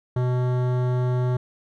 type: tone with hard clipping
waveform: sine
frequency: 125.1 Hz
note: B2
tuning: 23 cents sharp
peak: -22 dBFS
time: 0.16-1.37 s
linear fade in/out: 5 ms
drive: 16 dB
effects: none